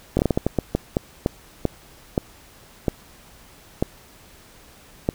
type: slowing click train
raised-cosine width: 2 ms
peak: -5 dBFS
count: 16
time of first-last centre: 0.17-5.089 s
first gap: 21 ms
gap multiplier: 1.34
effects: pink hiss -49 dBFS RMS until 5.14 s